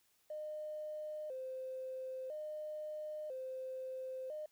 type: tone with vibrato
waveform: triangle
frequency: 563 Hz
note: C#5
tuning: 27 cents sharp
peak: -37 dBFS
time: 0.3-4.46 s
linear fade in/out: 5 ms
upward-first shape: square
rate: 0.5 Hz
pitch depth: 140 cents each way
effects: tanh soft clip ceiling -39 dBFS + white hiss -74 dBFS RMS until 4.51 s